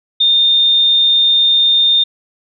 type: tone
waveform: sine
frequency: 3634 Hz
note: A#7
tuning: 45 cents flat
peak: -8 dBFS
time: 0.2-2.04 s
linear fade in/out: 10 ms
effects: none